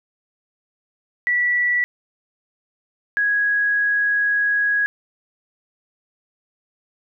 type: tone pair in turn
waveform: sine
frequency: 1953 / 1660.2 Hz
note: B6 / G#6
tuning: -20 / -1 cents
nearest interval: minor third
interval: 281 cents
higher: first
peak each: -16 dBFS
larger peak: neither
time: 1.27-1.84 / 3.17-4.86 s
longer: second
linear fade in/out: 0 ms
effects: none